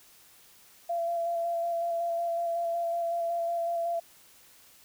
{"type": "tone with vibrato", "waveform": "sine", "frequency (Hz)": 680, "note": "F5", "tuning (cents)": -46, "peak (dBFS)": -27, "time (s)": [0.89, 4], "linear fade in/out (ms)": 10, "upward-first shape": "square", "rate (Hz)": 5.4, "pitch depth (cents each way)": 14, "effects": ["white hiss -57 dBFS RMS until 4.84 s"]}